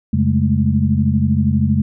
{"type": "tone cluster", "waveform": "sine", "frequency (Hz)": [88.4, 136.8, 206.2, 218.8], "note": ["F2", "C#3", "G#3", "A3"], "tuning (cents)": [22, -23, -12, -9], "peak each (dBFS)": -18, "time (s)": [0.13, 1.82], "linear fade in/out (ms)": 5, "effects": []}